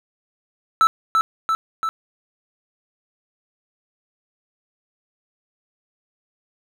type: tone with echo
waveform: triangle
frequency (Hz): 1318.5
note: E6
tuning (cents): 0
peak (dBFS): -9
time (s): 0.81-0.87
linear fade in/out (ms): 0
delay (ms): 340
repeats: 3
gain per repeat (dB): -3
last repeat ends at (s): 1.89
effects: none